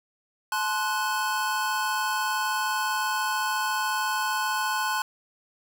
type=chord; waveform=square; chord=F# diminished; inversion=first; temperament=equal with one note detuned; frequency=860.4 / 1046.5 / 1480 Hz; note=A5 / C6 / F#6; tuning=-39 / 0 / 0 cents; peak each=-30 dBFS; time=0.52-5.02 s; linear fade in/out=2 ms; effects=none